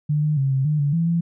sine tone with pitch steps, 149.4 / 151.8 / 136 / 133.8 / 151.4 / 143.4 / 166.5 / 168.9 Hz, D3 / D#3 / C#3 / C3 / D#3 / D3 / E3 / E3, +30 / -42 / -33 / +39 / -47 / -41 / +18 / +42 cents, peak -17 dBFS, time 0.09-1.21 s, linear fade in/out 10 ms, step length 140 ms, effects none

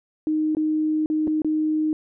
sine tone with dropouts, 309.7 Hz, D#4, 8 cents flat, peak -19 dBFS, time 0.27-1.93 s, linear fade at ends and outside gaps 1 ms, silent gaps 0.55-0.569 / 1.06-1.1 / 1.272-1.277 / 1.419-1.446 s, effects none

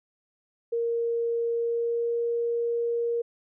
sine tone with pitch glide, 466.2 to 469.4 Hz, A#4 to A#4, 0 to +12 cents, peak -24 dBFS, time 0.72-3.22 s, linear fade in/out 10 ms, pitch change +12 cents, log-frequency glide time 1.52-2.19 s, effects none

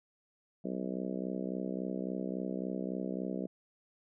harmonic tone, 63.6 Hz, C2, 48 cents flat, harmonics 3 / 4 / 5 / 6 / 7 / 8 / 9 / 10, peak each -38 / -40 / -42 / -44 / -45 / -46 / -47 / -48 dBFS, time 0.64-3.47 s, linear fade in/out 10 ms, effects none

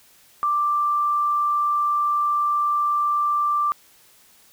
sine tone, 1178 Hz, D6, 5 cents sharp, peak -18 dBFS, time 0.43-3.72 s, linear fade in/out 0 ms, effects white hiss -54 dBFS RMS until 4.52 s

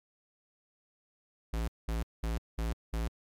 square tone bursts, 56 Hz, A1, 31 cents sharp, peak -31 dBFS, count 5, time 1.53-3.08 s, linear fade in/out 5 ms, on 150 ms, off 200 ms, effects MP3 96 kbps

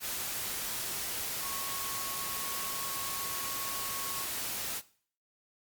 sine tone in noise, 1100 Hz, C#6, 14 cents flat, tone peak -42 dBFS, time 1.4-4.27 s, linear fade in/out 50 ms, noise white, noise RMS -36 dBFS, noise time 0-4.82 s, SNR -9 dB, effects noise-tail reverb RT60 0.5 s tail -18 dB re dry + Opus 48 kbps

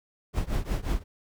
brown noise with tremolo, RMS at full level -24 dBFS, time 0.33-1.04 s, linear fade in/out 50 ms, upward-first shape triangle, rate 5.6 Hz, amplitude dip 95%, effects none

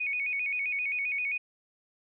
sine tone with vibrato, 2349 Hz, D7, in tune, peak -28 dBFS, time 0-1.38 s, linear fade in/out 10 ms, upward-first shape square, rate 7.6 Hz, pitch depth 93 cents each way, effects none

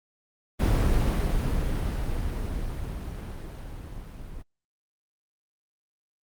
brown noise with level ramp, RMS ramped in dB -20 to -41 dBFS, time 0.59-4.43 s, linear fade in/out 20 ms, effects Opus 32 kbps

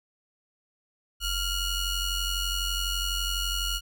sawtooth ring-modulated tone, 1434 Hz, F6, 45 cents sharp, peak -20 dBFS, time 1.2-3.81 s, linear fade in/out 50 ms, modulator 1480 Hz, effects none

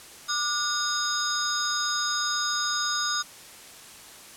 sine tone cluster, 1188 / 1446 / 3709 / 5020 / 6620 Hz, D6 / F#6 / A#7 / D#8 / G#8, +20 / -40 / -9 / +15 / -6 cents, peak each -31 dBFS, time 0.28-3.23 s, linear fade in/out 20 ms, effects white hiss -46 dBFS RMS until 4.36 s + low-pass 11000 Hz 12 dB/octave

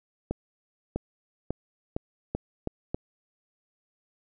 accelerating click train, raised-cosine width 2 ms, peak -15 dBFS, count 7, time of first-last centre 0.31-2.945 s, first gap 650 ms, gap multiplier 0.84, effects none

